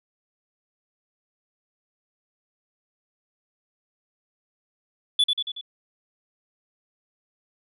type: tone with echo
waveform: sine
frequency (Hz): 3449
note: A7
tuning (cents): -35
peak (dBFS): -13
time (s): 5.19-5.24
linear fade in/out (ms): 5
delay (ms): 93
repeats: 4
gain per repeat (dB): -5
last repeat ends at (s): 5.612
effects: tanh soft clip ceiling -15 dBFS